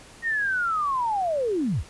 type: linear sweep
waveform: sine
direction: down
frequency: 1882 to 40 Hz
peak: -22 dBFS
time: 0.22-1.84 s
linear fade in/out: 50 ms
effects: pink hiss -48 dBFS RMS until 1.89 s + resampled to 24000 Hz